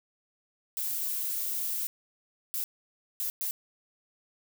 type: noise bursts at uneven times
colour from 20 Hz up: violet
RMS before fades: -32 dBFS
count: 4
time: 0.77-1.87 / 2.54-2.64 / 3.2-3.3 / 3.41-3.51 s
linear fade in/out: 0 ms
effects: none